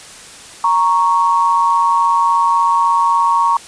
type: tone pair together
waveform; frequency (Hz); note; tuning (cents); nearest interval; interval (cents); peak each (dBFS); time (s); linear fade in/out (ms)
sine; 932.3 / 1108.7; A#5 / C#6; 0 / 0; minor third; 300; -13; 0.64-3.57; 2
effects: white hiss -36 dBFS RMS until 3.67 s + resampled to 22050 Hz